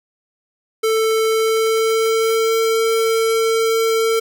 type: tone with pitch glide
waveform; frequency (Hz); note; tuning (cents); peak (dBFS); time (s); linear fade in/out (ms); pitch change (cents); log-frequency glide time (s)
square; 442.9 to 450.4; A4 to A4; +11 to +40; -15; 0.83-4.2; 10; +29; 1.26-2.63
effects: none